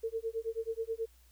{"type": "tone with tremolo", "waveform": "sine", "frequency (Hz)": 452, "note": "A4", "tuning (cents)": 47, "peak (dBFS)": -30, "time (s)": [0.03, 1.06], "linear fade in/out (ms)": 10, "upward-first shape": "sine", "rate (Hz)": 9.3, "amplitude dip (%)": 100, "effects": ["added 60 Hz sine -60 dBFS peak until 1.31 s", "white hiss -67 dBFS RMS until 1.31 s"]}